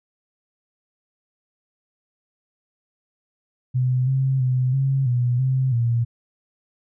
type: tone with pitch steps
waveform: sine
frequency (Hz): 127 / 133.3 / 127.5 / 135.2 / 122.6 / 131 / 117.8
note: B2 / C3 / C3 / C#3 / B2 / C3 / A#2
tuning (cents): +49 / +33 / -44 / -43 / -12 / +2 / +19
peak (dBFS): -17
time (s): 3.74-6.05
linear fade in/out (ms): 20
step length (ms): 330
effects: none